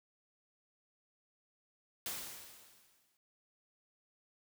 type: noise with exponential decay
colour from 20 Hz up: white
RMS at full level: -39 dBFS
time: 2.06-3.17 s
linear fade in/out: 1 ms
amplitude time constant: 240 ms
effects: none